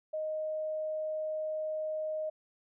sine tone, 622 Hz, D#5, 1 cent flat, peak -32 dBFS, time 0.13-2.3 s, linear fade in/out 10 ms, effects none

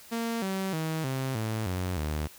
sawtooth tone with pitch steps, 230.5 / 191.6 / 159.27 / 132.39 / 110.05 / 91.47 / 76.04 Hz, A#3 / G3 / D#3 / C3 / A2 / F#2 / D#2, -19 / -39 / +41 / +21 / +1 / -19 / -39 cents, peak -25 dBFS, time 0.11-2.28 s, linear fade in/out 20 ms, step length 310 ms, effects white hiss -51 dBFS RMS until 2.38 s

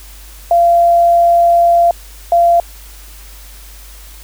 sine tone pair in turn, 687 / 687 Hz, F5 / F5, -29 / -29 cents, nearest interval unison, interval 0 cents, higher neither, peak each -6 dBFS, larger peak neither, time 0.51-1.91 / 2.32-2.6 s, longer first, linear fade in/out 2 ms, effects added 50 Hz sine -34 dBFS peak until 4.23 s + white hiss -39 dBFS RMS until 4.23 s

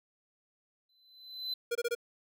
triangle tone with exponential growth, 4034 Hz, B7, 36 cents sharp, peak -30 dBFS, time 0.89-1.54 s, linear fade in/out 5 ms, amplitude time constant 140 ms
square tone bursts, 474.3 Hz, A#4, 30 cents sharp, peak -30 dBFS, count 4, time 1.71-1.951 s, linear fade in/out 10 ms, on 43 ms, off 23 ms
effects none

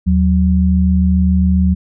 sine tone pair together, 77.78 / 185 Hz, D#2 / F#3, 0 / 0 cents, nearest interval octave + minor third, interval 1500 cents, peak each -12 dBFS, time 0.06-1.75 s, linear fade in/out 20 ms, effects none

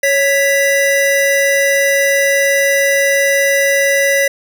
square tone pair together, 554.4 / 1975.7 Hz, C#5 / B6, 0 / 0 cents, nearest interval octave + minor seventh, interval 2200 cents, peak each -14 dBFS, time 0.03-4.28 s, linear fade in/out 5 ms, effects none

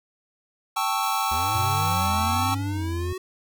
square chord, A dominant seventh, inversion third, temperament equal, 784 / 880 / 1108.7 / 1318.5 Hz, G5 / A5 / C#6 / E6, 0 / 0 / 0 / 0 cents, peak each -29 dBFS, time 0.76-2.55 s, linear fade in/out 10 ms
blue noise, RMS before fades -39 dBFS, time 1.02-2.08 s, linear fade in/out 10 ms
square linear sweep, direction up, 71.5 to 376.4 Hz, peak -31 dBFS, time 1.31-3.18 s, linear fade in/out 5 ms
triangle tone with vibrato, 92.5 Hz, F#2, in tune, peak -24 dBFS, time 1.55-3.13 s, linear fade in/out 5 ms, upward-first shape sine, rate 1.2 Hz, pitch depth 150 cents each way
effects none

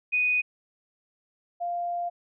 sine tone pair in turn, 2485 / 697.3 Hz, D#7 / F5, -3 / -3 cents, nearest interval octave + minor seventh, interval 2200 cents, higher first, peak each -21 / -27 dBFS, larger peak first, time 0.12-0.42 / 1.6-2.1 s, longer second, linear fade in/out 20 ms, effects none

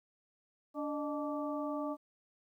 harmonic tone with a mistuned harmonic, 290.3 Hz, D4, 20 cents flat, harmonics 1 / 2 / 3 / 4, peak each -37 / -39 / -45 / -43 dBFS, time 0.74-1.97 s, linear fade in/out 50 ms, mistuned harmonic 2, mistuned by +82 cents, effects 12-bit

